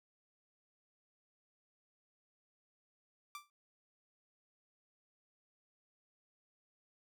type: tone with exponential decay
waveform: sawtooth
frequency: 1174.7 Hz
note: D6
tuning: in tune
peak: -38 dBFS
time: 3.35-3.5 s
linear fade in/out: 1 ms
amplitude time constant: 31 ms
effects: none